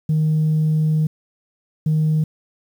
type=tone bursts at uneven times; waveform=sine; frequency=155.56 Hz; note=D#3; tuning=in tune; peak=-13 dBFS; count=2; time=0.09-1.07 / 1.86-2.24 s; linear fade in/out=5 ms; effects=tanh soft clip ceiling -12 dBFS + 8-bit